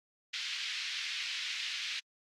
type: band-pass noise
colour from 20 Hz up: pink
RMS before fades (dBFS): -38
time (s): 0.33-2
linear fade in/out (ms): 10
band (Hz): 2200 to 4700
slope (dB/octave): 24
effects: AAC 64 kbps